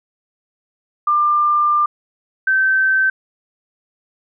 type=tone pair in turn; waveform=sine; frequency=1194 / 1546 Hz; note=D6 / G6; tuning=+28 / -24 cents; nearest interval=major third; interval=448 cents; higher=second; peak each=-12 dBFS; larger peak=neither; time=1.07-1.86 / 2.47-3.1 s; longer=first; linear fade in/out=5 ms; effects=none